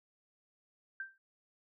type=tone with exponential decay; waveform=sine; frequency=1568 Hz; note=G6; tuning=in tune; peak=-35 dBFS; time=1-1.18 s; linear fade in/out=2 ms; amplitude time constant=39 ms; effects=none